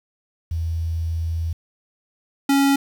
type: tone pair in turn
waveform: sine / square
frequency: 82.41 / 277.2 Hz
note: E2 / C#4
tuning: 0 / 0 cents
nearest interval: octave + major sixth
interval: 2100 cents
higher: second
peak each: -21 / -15 dBFS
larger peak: second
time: 0.51-1.53 / 2.49-2.76 s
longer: first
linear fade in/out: 5 ms
effects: 8-bit